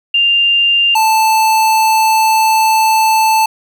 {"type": "tone pair in turn", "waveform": ["sine", "square"], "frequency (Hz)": [2794, 880.1], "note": ["F7", "A5"], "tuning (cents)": [0, 0], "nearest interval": "octave + minor sixth", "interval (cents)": 2000, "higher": "first", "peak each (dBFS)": [-8, -9], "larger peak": "first", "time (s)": [[0.14, 0.95], [0.95, 3.46]], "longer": "second", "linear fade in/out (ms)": 5, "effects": ["8-bit"]}